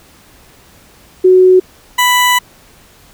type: tone pair in turn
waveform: sine / 20% pulse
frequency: 370 / 990.5 Hz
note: F#4 / B5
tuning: 0 / +5 cents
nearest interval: octave + perfect fourth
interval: 1705 cents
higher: second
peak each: -3 dBFS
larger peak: neither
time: 1.24-1.6 / 1.98-2.39 s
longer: second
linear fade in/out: 10 ms
effects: pink hiss -44 dBFS RMS until 3.13 s